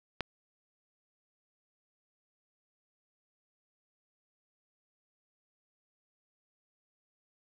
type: click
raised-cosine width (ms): 0.3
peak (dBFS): -16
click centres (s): 0.207
effects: none